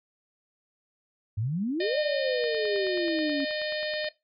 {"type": "exponential two-way sweep", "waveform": "sine", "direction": "up then down", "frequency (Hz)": [98, 611, 273.7], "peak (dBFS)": -26, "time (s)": [1.37, 3.45], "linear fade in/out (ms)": 10, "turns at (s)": 1.99}
{"type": "harmonic tone", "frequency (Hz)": 610, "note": "D#5", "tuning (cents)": -34, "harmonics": [1, 3, 4, 5, 6, 7, 8], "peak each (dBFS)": [-31, -35, -40, -41, -39, -40, -43], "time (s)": [1.8, 4.09], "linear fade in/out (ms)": 5}
{"type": "click train", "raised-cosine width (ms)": 0.3, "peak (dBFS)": -27, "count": 16, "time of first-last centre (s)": [2.44, 4.044], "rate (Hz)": 9.35}
{"effects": ["noise-tail reverb RT60 0.2 s tail -18 dB re dry"]}